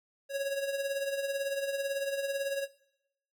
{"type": "tone with tremolo", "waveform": "square", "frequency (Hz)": 553, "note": "C#5", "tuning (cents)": -4, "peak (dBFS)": -29, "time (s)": [0.29, 2.68], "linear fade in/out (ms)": 50, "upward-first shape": "triangle", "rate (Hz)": 18, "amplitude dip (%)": 65, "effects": ["noise-tail reverb RT60 0.8 s tail -20 dB re dry"]}